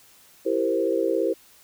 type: chord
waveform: sine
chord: C dominant seventh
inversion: first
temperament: equal with one note detuned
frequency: 333.3 / 392 / 466.2 / 523.3 Hz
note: E4 / G4 / Bb4 / C5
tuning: +19 / 0 / 0 / 0 cents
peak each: -26 dBFS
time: 0.45-1.34 s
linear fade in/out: 20 ms
effects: white hiss -54 dBFS RMS until 1.63 s